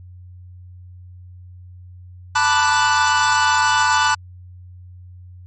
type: chord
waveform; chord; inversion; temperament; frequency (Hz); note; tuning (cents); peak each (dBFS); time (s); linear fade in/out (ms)
45% pulse; B minor seventh; third; equal; 880 / 987.8 / 1174.7 / 1480; A5 / B5 / D6 / F#6; 0 / 0 / 0 / 0; -19 / -20 / -22 / -18; 2.35-4.15; 10
effects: added 90 Hz sine -37 dBFS peak until 5.46 s + MP3 32 kbps